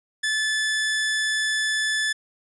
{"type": "tone", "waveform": "sawtooth", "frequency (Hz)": 1738, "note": "A6", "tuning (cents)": -22, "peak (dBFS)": -18, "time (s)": [0.23, 2.13], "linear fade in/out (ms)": 10, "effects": ["resampled to 24000 Hz"]}